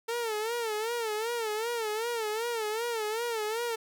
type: tone with vibrato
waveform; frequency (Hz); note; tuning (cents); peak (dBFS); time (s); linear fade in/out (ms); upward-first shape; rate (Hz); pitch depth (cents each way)
sawtooth; 449.5; A4; +37; -26; 0.08-3.76; 10; sine; 2.6; 110
effects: none